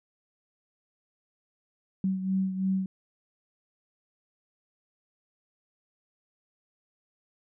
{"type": "beating tone pair", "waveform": "sine", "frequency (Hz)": [189.6, 192.6], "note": ["F#3", "G3"], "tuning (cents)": [43, -30], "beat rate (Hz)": 3, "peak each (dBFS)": [-26, -33], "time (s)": [2.04, 2.86], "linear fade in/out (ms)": 2, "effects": []}